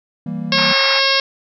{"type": "chord", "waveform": "triangle", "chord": "E diminished", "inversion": "none", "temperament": "equal", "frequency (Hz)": [164.81, 196, 233.1], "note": ["E3", "G3", "Bb3"], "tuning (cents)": [0, 0, 0], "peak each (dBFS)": -24, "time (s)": [0.26, 0.73], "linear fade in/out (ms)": 5}
{"type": "harmonic tone", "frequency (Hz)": 543, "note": "C#5", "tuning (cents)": -36, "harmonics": [1, 2, 3, 4, 5, 6, 7, 8, 9, 10], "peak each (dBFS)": [-22, -22, -22, -22, -22, -22, -22, -22, -22, -22], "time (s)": [0.52, 1.2], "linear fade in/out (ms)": 2}
{"type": "band-pass noise", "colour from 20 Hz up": "pink", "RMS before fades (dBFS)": -25, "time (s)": [0.57, 1], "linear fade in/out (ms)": 10, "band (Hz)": [830, 2500], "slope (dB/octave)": 48}
{"effects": []}